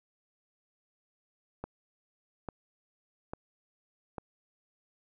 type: click train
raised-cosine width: 1 ms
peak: -23 dBFS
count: 4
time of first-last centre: 1.64-4.182 s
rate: 1.18 Hz
effects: none